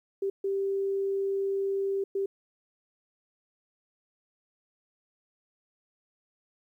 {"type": "tone bursts at uneven times", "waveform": "sine", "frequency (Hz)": 392.2, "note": "G4", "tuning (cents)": 1, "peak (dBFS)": -26, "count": 3, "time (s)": [[0.22, 0.3], [0.44, 2.04], [2.15, 2.26]], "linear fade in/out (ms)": 5, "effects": ["11-bit"]}